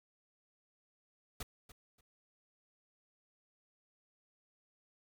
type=noise with echo; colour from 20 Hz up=pink; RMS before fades=-41 dBFS; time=1.4-1.43 s; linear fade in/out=5 ms; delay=290 ms; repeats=2; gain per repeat=-14 dB; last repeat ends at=2.01 s; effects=none